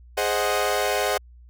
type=chord; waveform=sawtooth; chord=Ab dominant seventh; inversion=none; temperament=equal; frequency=415.3 / 523.3 / 622.3 / 740 Hz; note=Ab4 / C5 / Eb5 / Gb5; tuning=0 / 0 / 0 / 0 cents; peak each=-23 dBFS; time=0.17-1.18 s; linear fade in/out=10 ms; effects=added 60 Hz sine -45 dBFS peak until 1.49 s